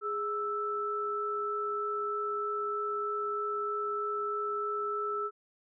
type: tone pair together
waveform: sine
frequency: 415.3 / 1318.5 Hz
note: G#4 / E6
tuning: 0 / 0 cents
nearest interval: octave + minor sixth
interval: 2000 cents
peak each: -35 / -32 dBFS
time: 0.01-5.31 s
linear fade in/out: 50 ms
effects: none